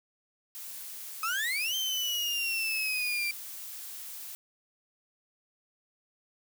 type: noise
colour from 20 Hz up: blue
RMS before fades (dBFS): -42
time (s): 0.55-4.35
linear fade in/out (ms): 0
type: exponential two-way sweep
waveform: 35% pulse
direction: up then down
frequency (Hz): 1258 to 3136 to 2348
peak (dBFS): -27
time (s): 1.23-3.31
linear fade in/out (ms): 2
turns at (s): 1.75
effects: none